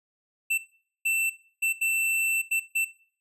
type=tone bursts at uneven times; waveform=square; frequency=2677 Hz; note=E7; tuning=26 cents sharp; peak=-23 dBFS; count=6; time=0.5-0.58 / 1.05-1.3 / 1.62-1.73 / 1.81-2.42 / 2.51-2.6 / 2.75-2.85 s; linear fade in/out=10 ms; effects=noise-tail reverb RT60 0.5 s tail -20 dB re dry + resampled to 32000 Hz